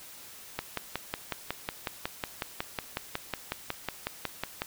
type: click train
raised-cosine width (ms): 0.3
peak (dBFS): -14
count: 23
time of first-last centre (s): 0.59-4.619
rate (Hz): 5.46
effects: white hiss -48 dBFS RMS until 4.66 s